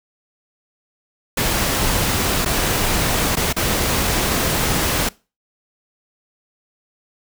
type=noise with dropouts; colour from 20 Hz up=pink; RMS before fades=-19 dBFS; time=1.37-5.09 s; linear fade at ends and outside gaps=5 ms; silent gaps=2.449-2.458 / 3.356-3.368 / 3.528-3.564 s; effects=noise-tail reverb RT60 0.3 s tail -22 dB re dry